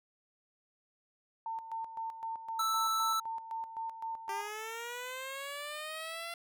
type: tone with tremolo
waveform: sine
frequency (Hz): 902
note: A5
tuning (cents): +43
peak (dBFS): -35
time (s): 1.46-4.48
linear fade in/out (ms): 2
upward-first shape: square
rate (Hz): 3.9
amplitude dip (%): 65
type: tone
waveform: square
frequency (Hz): 1318.5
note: E6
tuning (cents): 0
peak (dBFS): -30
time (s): 2.59-3.2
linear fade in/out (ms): 5
type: linear sweep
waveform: 10% pulse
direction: up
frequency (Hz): 392 to 686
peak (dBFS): -31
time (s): 4.29-6.34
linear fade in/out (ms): 2
effects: none